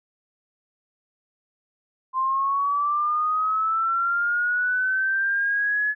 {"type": "linear sweep", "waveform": "sine", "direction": "up", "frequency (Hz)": [1038, 1708], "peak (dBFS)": -20, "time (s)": [2.13, 5.95], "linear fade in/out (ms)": 50, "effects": []}